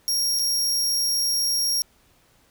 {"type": "tone with dropouts", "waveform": "sawtooth", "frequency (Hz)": 5588, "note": "F8", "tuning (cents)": 0, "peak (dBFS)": -18, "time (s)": [0.08, 1.82], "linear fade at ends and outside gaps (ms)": 0, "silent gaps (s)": [0.389, 0.394], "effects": ["pink hiss -60 dBFS RMS until 2.5 s"]}